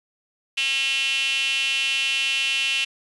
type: tone with high-pass filter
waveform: sawtooth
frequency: 271.3 Hz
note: C#4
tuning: 37 cents flat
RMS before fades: -23 dBFS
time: 0.57-2.85 s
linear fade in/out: 10 ms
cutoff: 2800 Hz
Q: 8.9
effects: resampled to 24000 Hz